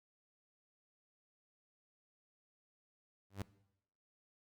sawtooth tone with exponential growth, 98.5 Hz, G2, 9 cents sharp, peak -34 dBFS, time 3.3-3.42 s, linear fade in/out 5 ms, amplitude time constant 26 ms, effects noise-tail reverb RT60 0.8 s tail -19 dB re dry

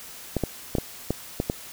clicks, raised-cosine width 2 ms, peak -10 dBFS, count 7, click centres 0.367 / 0.437 / 0.752 / 0.784 / 1.106 / 1.401 / 1.499 s, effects white hiss -42 dBFS RMS until 1.72 s

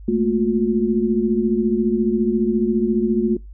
sine tone cluster, 214.7 / 229.2 / 357.7 Hz, A3 / A#3 / F4, -42 / -29 / +41 cents, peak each -20 dBFS, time 0.08-3.37 s, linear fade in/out 5 ms, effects noise-tail reverb RT60 0.2 s tail -24 dB re dry + added 50 Hz sine -35 dBFS peak until 3.53 s

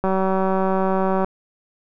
click train, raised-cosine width 1 ms, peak -8 dBFS, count 230, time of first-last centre 0.04-1.245 s, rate 190 Hz, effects none

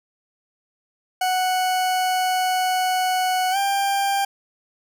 40% pulse tone with pitch glide, 740 to 793.1 Hz, F#5 to G5, 0 to +20 cents, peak -18 dBFS, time 1.21-4.25 s, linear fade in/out 5 ms, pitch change +120 cents, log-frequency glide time 3.51-3.57 s, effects none

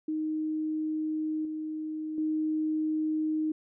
sine tone with level steps, 311.1 Hz, D#4, in tune, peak -28 / -32 / -26 dBFS, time 0.08-3.52 s, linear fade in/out 5 ms, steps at 1.45 / 2.18 s, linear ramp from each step 2 ms, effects none

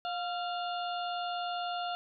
harmonic tone with a mistuned harmonic, 708 Hz, F5, 23 cents sharp, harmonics 1 / 2 / 4 / 5 / 6, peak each -34 / -40 / -43 / -45 / -48 dBFS, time 0.05-1.95 s, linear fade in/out 0 ms, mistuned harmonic 2, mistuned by -47 cents, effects none

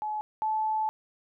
sine tone pair in turn, 853 / 868.9 Hz, G#5 / A5, +46 / -22 cents, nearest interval unison, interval 32 cents, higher second, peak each -29 / -25 dBFS, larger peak second, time 0.02-0.21 / 0.42-0.89 s, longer second, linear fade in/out 0 ms, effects none

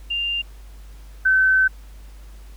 sine tone pair in turn, 2794 / 1531.4 Hz, F7 / G6, 0 / -41 cents, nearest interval minor seventh, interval 1041 cents, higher first, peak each -21 / -13 dBFS, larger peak second, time 0.1-0.42 / 1.25-1.68 s, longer second, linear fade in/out 10 ms, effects added 50 Hz sine -38 dBFS peak until 2.56 s + pink hiss -53 dBFS RMS until 2.56 s

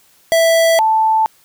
square / sine tone pair in turn, 659.3 / 880.1 Hz, E5 / A5, 0 / 0 cents, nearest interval perfect fourth, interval 500 cents, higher second, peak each -10 dBFS, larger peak neither, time 0.32-0.79 / 0.79-1.26 s, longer neither, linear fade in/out 0 ms, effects white hiss -52 dBFS RMS until 1.44 s

